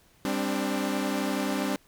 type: chord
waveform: sawtooth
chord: G suspended fourth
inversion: none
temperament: equal with one note detuned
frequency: 198.85 / 261.6 / 293.7 Hz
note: G3 / C4 / D4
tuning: +25 / 0 / 0 cents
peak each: -27 dBFS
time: 0.25-1.76 s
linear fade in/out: 0 ms
effects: pink hiss -61 dBFS RMS until 1.87 s